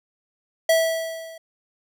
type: tone with level ramp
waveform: square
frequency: 653 Hz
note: E5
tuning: 17 cents flat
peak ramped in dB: -14 to -40 dBFS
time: 0.69-1.38 s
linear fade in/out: 5 ms
effects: none